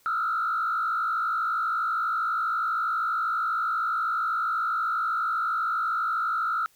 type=tone with frequency modulation; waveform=sine; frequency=1338 Hz; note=E6; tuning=25 cents sharp; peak=-23 dBFS; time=0.06-6.66 s; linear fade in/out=0 ms; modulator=56.2 Hz; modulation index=1.3; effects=tanh soft clip ceiling -19 dBFS + white hiss -62 dBFS RMS until 6.75 s